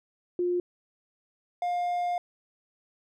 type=tone pair in turn; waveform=sine / triangle; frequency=354.7 / 707.4 Hz; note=F4 / F5; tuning=+27 / +22 cents; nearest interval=octave; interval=1195 cents; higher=second; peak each=-24 dBFS; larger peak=neither; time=0.39-0.6 / 1.62-2.18 s; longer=second; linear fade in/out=2 ms; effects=none